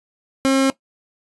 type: tone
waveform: 30% pulse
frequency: 268.6 Hz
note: C4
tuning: 46 cents sharp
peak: -11 dBFS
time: 0.45-0.7 s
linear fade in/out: 0 ms
effects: noise-tail reverb RT60 0.1 s tail -17 dB re dry + resampled to 24000 Hz